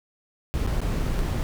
brown noise with dropouts, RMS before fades -25 dBFS, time 0.54-1.43 s, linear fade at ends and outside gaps 0 ms, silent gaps 0.664-0.673 / 0.805-0.815 / 1.187-1.191 s, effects none

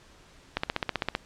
click train, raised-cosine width 0.3 ms, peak -10 dBFS, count 10, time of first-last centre 0.57-1.151 s, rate 15.5 Hz, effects pink hiss -55 dBFS RMS until 1.25 s + low-pass 7000 Hz 12 dB/octave

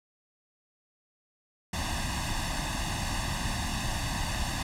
pink noise with comb filter, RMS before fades -31 dBFS, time 1.73-4.63 s, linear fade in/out 5 ms, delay 1.1 ms, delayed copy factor +0.95, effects low-pass 9000 Hz 12 dB/octave

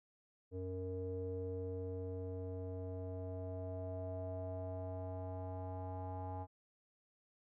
square tone with low-pass filter sweep, 92.5 Hz, F#2, in tune, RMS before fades -43 dBFS, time 0.51-6.47 s, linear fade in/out 50 ms, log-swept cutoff 430 to 830 Hz, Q 6.1, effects none

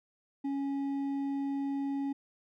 triangle tone with hard clipping, 277.2 Hz, C#4, in tune, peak -32 dBFS, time 0.44-2.13 s, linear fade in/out 10 ms, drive 8 dB, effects none

